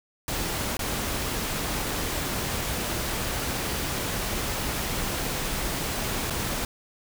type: noise with dropouts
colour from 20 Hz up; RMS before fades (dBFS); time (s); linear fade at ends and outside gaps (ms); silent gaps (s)
pink; -29; 0.28-6.65; 1; 0.769-0.792 / 6.3-6.306
effects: none